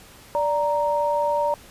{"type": "tone pair together", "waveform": "sine", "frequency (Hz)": [585.6, 932.3], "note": ["D5", "A#5"], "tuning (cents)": [-5, 0], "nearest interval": "minor sixth", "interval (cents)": 805, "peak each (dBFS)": [-22, -22], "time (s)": [0.35, 1.54], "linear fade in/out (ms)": 0, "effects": ["pink hiss -47 dBFS RMS until 1.7 s", "resampled to 32000 Hz"]}